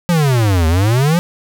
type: exponential two-way sweep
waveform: square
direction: down then up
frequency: 179.8 to 78 to 179.8 Hz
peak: -11 dBFS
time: 0.09-1.19 s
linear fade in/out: 0 ms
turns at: 0.67 s
effects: none